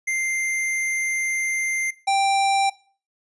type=tone pair in turn; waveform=square; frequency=2093 / 786.3 Hz; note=C7 / G5; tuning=0 / +5 cents; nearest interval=octave + perfect fourth; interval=1695 cents; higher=first; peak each=-22 / -18 dBFS; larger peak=second; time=0.07-1.91 / 2.07-2.7 s; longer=first; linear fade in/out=10 ms; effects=noise-tail reverb RT60 0.4 s tail -20 dB re dry + resampled to 24000 Hz